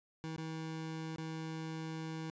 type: tone with dropouts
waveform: 25% pulse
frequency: 160 Hz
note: D#3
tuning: 49 cents sharp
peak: -36 dBFS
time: 0.24-2.3 s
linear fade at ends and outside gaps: 0 ms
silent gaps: 0.364-0.38 / 1.16-1.183 s
effects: resampled to 16000 Hz